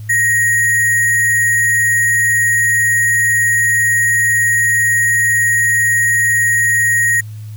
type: tone with sample-and-hold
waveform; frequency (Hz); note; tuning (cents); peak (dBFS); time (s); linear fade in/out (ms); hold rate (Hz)
sine; 1881; A#6; +15; -10; 0.09-7.21; 10; 8820
effects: added 107 Hz sine -26 dBFS peak until 7.56 s + white hiss -48 dBFS RMS until 7.56 s